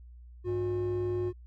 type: tone pair together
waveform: triangle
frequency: 101.1 / 359.5 Hz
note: G#2 / F#4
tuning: -46 / -50 cents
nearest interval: octave + minor seventh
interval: 2196 cents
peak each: -31 / -26 dBFS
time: 0.44-1.33 s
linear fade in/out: 50 ms
effects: tanh soft clip ceiling -24 dBFS + added 60 Hz sine -47 dBFS peak until 1.46 s